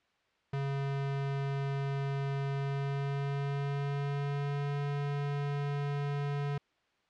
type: tone with pitch glide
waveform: square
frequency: 138.59 to 142.98 Hz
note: C#3 to D3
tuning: 0 to -46 cents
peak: -32 dBFS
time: 0.53-6.58 s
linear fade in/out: 5 ms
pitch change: +54 cents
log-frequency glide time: 2.53-4.8 s
effects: white hiss -72 dBFS RMS until 7.09 s + low-pass 3000 Hz 12 dB/octave